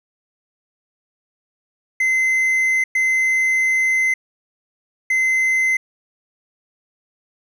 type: tone bursts at uneven times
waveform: triangle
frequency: 2059 Hz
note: C7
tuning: 28 cents flat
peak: -13 dBFS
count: 3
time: 2-2.84 / 2.95-4.14 / 5.1-5.77 s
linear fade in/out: 5 ms
effects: none